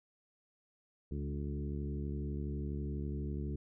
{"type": "harmonic tone with a mistuned harmonic", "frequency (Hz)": 72.1, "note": "D2", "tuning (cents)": -31, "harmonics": [1, 2, 3, 4, 5, 6], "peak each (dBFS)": [-38, -41, -44, -47, -47, -52], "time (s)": [1.11, 3.56], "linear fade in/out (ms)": 5, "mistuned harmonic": 3, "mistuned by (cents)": -25, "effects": []}